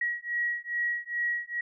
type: beating tone pair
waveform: sine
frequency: 1908 / 1910.4 Hz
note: A#6 / A#6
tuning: +40 / +42 cents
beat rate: 2.4 Hz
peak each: -31 dBFS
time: 0.01-1.61 s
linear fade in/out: 5 ms
effects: none